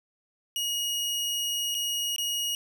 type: tone with dropouts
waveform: sawtooth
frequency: 2884 Hz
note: F#7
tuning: 45 cents flat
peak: -24 dBFS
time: 0.56-2.55 s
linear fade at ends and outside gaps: 1 ms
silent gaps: 1.745-1.749 / 2.162-2.182 s
effects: none